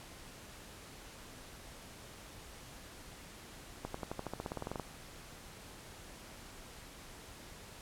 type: accelerating click train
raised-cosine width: 1 ms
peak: -24 dBFS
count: 16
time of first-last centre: 3.85-4.797 s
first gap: 94 ms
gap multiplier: 0.94
effects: pink hiss -52 dBFS RMS until 7.81 s + low-pass 12000 Hz 12 dB/octave